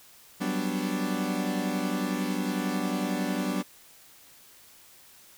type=chord; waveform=40% pulse; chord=G major seventh; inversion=third; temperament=equal; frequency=185 / 196 / 246.9 / 293.7 Hz; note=F#3 / G3 / B3 / D4; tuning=0 / 0 / 0 / 0 cents; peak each=-32 dBFS; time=0.4-3.63 s; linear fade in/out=20 ms; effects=white hiss -54 dBFS RMS until 5.37 s